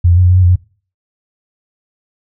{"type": "tone with pitch steps", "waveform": "sine", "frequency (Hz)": [87.7, 86.6, 91.1, 89.1, 90.9, 92.6, 88.4, 90.7], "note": ["F2", "F2", "F#2", "F2", "F#2", "F#2", "F2", "F#2"], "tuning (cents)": [8, -14, -26, 35, -30, 2, 22, -34], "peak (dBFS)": -5, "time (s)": [0.04, 0.56], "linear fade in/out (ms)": 10, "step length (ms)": 65, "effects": ["noise-tail reverb RT60 0.4 s tail -22 dB re dry"]}